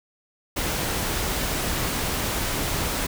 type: noise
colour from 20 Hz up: pink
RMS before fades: -26 dBFS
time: 0.56-3.07 s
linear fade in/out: 10 ms
effects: none